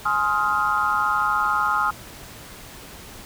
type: chord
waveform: sine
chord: F minor seventh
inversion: first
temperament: just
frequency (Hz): 838.1 / 1047.7 / 1257.2 / 1396.9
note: Ab5 / C6 / Eb6 / F6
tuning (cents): +16 / +2 / +18 / 0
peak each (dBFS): -26 / -26 / -22 / -24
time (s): 0.05-1.91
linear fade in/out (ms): 10
effects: pink hiss -41 dBFS RMS until 3.25 s

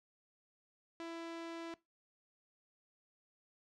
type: tone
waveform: sawtooth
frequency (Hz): 333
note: E4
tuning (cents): +18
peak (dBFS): -39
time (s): 1-1.74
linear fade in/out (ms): 0
effects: noise-tail reverb RT60 0.2 s tail -20 dB re dry + low-pass 5000 Hz 12 dB/octave

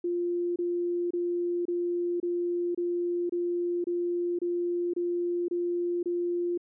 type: tone bursts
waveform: sine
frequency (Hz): 349.2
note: F4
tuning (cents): 0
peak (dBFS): -26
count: 12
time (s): 0.04-6.577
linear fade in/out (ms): 5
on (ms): 520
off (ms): 27
effects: none

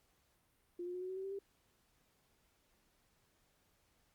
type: tone with pitch steps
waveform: sine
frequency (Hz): 350.6 / 356.7 / 363 / 369.3 / 375.8 / 382.3 / 389 / 395.8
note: F4 / F4 / F#4 / F#4 / F#4 / G4 / G4 / G4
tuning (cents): +7 / +37 / -33 / -3 / +27 / -43 / -13 / +17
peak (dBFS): -40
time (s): 0.79-1.39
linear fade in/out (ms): 5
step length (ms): 75
effects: pink hiss -75 dBFS RMS until 4.14 s + Opus 48 kbps

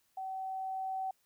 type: tone with level ramp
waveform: sine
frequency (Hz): 762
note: G5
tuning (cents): -49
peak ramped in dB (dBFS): -37 to -33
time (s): 0.17-1.11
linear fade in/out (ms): 5
effects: white hiss -74 dBFS RMS until 1.25 s

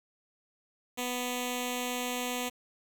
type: tone with notch filter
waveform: 5% pulse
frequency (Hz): 247.5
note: B3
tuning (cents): +4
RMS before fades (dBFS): -34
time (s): 0.97-2.5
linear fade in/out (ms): 20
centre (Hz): 1500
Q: 1
effects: 9-bit

